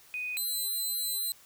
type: tone pair in turn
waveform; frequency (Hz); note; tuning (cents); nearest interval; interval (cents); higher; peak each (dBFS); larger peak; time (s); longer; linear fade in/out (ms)
sine / 5% pulse; 2489 / 4049; D#7 / B7; 0 / +42; minor sixth; 842; second; -32 / -23; second; 0.14-0.37 / 0.37-1.32; second; 0
effects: white hiss -57 dBFS RMS until 1.45 s